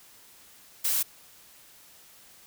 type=noise; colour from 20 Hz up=blue; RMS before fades=-26 dBFS; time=0.84-1.03 s; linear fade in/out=10 ms; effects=white hiss -54 dBFS RMS until 2.46 s